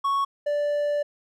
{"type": "tone pair in turn", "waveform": "triangle", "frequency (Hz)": [1108.7, 585.1], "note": ["C#6", "D5"], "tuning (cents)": [0, -7], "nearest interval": "major seventh", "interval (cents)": 1107, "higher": "first", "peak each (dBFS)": [-19, -20], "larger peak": "first", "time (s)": [[0.04, 0.25], [0.46, 1.03]], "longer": "second", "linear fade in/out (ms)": 10, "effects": []}